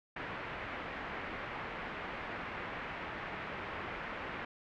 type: low-pass noise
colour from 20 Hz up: white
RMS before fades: -42 dBFS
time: 0.16-4.45 s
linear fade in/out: 5 ms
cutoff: 2200 Hz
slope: 24 dB/octave
effects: none